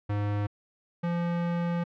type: tone pair in turn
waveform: square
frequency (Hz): 103 / 171.98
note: G#2 / F3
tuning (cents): -14 / -26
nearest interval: major sixth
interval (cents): 888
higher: second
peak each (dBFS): -27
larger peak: neither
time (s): 0.09-0.47 / 1.03-1.84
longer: second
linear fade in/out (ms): 10
effects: low-pass 2000 Hz 12 dB/octave